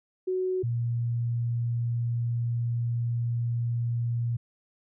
sine tone pair in turn, 371.1 / 118.28 Hz, F#4 / A#2, +5 / +26 cents, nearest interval octave + minor sixth, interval 1979 cents, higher first, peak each -25 dBFS, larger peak neither, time 0.27-0.63 / 0.63-4.37 s, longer second, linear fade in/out 10 ms, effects none

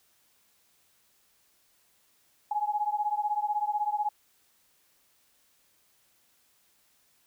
sine beating tone pair, 830.6 / 846.6 Hz, G#5 / G#5, 0 / +33 cents, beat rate 16 Hz, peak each -29 / -30 dBFS, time 2.51-4.09 s, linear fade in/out 5 ms, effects white hiss -67 dBFS RMS until 7.26 s

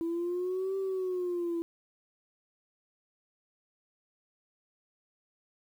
sine linear two-way sweep, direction up then down, 329.6 to 388.6 to 333.8 Hz, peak -28 dBFS, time 0.01-1.62 s, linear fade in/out 0 ms, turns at 0.77 s, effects tanh soft clip ceiling -27 dBFS + 10-bit

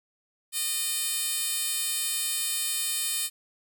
10% pulse tone with high-pass filter, 611 Hz, D#5, 32 cents flat, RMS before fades -29 dBFS, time 0.52-3.3 s, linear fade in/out 50 ms, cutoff 6200 Hz, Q 0.76, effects none

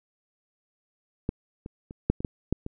clicks, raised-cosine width 3 ms, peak -13 / -24 / -27 / -7 / -22 / -14 / -11 / -21 dBFS, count 8, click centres 1.291 / 1.661 / 1.909 / 2.1 / 2.205 / 2.248 / 2.526 / 2.664 s, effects none

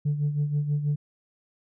sine tone with tremolo, 146.83 Hz, D3, in tune, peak -19 dBFS, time 0.05-0.96 s, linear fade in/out 10 ms, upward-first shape sine, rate 6.2 Hz, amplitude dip 65%, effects tanh soft clip ceiling -19 dBFS

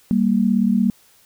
sine tone pair together, 196.01 / 233.1 Hz, G3 / A#3, 0 / 0 cents, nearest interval minor third, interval 300 cents, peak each -17 dBFS, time 0.11-0.9 s, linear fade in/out 0 ms, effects white hiss -54 dBFS RMS until 1.25 s

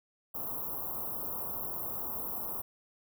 white band-stop noise, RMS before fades -37 dBFS, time 0.34-2.62 s, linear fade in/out 10 ms, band 1200 to 12000 Hz, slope 48 dB/octave, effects none

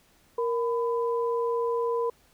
sine tone pair together, 468.3 / 1002 Hz, A#4 / B5, +8 / +25 cents, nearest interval octave + minor second, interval 1317 cents, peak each -25 / -31 dBFS, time 0.38-2.1 s, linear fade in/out 5 ms, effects pink hiss -62 dBFS RMS until 2.33 s

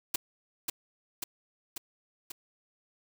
white noise with echo, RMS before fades -29 dBFS, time 0.14-0.16 s, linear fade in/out 5 ms, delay 540 ms, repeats 4, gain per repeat -3 dB, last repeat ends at 2.32 s, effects none

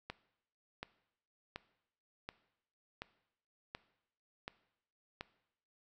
click train, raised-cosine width 0.3 ms, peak -25 dBFS, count 8, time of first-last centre 0.1-5.209 s, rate 1.37 Hz, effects noise-tail reverb RT60 0.8 s tail -18 dB re dry

